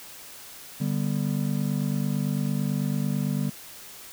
triangle chord, G major, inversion second, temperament just, 147 / 196 / 245 Hz, D3 / G3 / B3, +2 / 0 / -14 cents, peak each -25 / -26 / -29 dBFS, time 0.8-3.5 s, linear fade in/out 10 ms, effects white hiss -44 dBFS RMS until 4.12 s

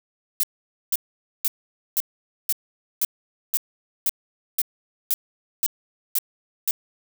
violet noise bursts, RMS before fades -21 dBFS, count 13, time 0.4-6.709 s, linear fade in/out 0 ms, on 33 ms, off 490 ms, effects none

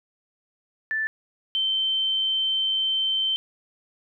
sine tone pair in turn, 1760 / 3101 Hz, A6 / G7, 0 / -19 cents, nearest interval minor seventh, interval 981 cents, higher second, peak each -23 / -21 dBFS, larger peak second, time 0.91-1.07 / 1.55-3.36 s, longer second, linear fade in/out 0 ms, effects none

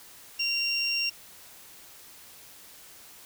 triangle tone pair together, 2760 / 5535 Hz, F7 / F8, -21 / -16 cents, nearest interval octave, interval 1205 cents, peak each -27 dBFS, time 0.39-1.1 s, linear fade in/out 10 ms, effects white hiss -50 dBFS RMS until 3.25 s

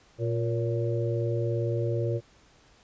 harmonic tone with a mistuned harmonic, 117.3 Hz, A#2, 11 cents sharp, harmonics 1 / 3 / 4 / 5, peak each -27 / -32 / -33 / -34 dBFS, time 0.18-2.21 s, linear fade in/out 50 ms, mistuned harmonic 5, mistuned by -58 cents, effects pink hiss -59 dBFS RMS until 2.83 s + resampled to 16000 Hz

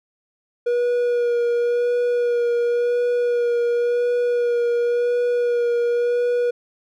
triangle tone with vibrato, 480.5 Hz, B4, 48 cents flat, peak -15 dBFS, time 0.66-6.51 s, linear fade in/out 10 ms, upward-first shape sine, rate 0.93 Hz, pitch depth 18 cents each way, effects none

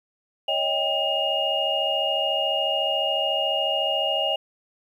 sine tone cluster, 559 / 633 / 789 / 2846 Hz, C#5 / D#5 / G5 / F7, +14 / +30 / +11 / +32 cents, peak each -29 / -27 / -29 / -24 dBFS, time 0.48-4.36 s, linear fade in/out 5 ms, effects 9-bit

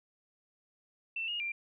sine tone with pitch steps, 2680 / 2859 / 2374 Hz, E7 / F7 / D7, +28 / +40 / +18 cents, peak -33 dBFS, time 1.16-1.52 s, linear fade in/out 5 ms, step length 120 ms, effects none

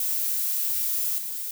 violet noise with level steps, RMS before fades -26 / -32 dBFS, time 0-1.51 s, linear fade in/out 2 ms, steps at 1.18 s, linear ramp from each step 2 ms, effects none

